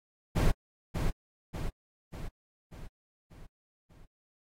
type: noise with echo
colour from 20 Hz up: brown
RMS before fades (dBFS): -23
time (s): 0.35-0.52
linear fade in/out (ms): 20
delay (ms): 590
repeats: 6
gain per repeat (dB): -5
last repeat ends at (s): 4.06
effects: AAC 48 kbps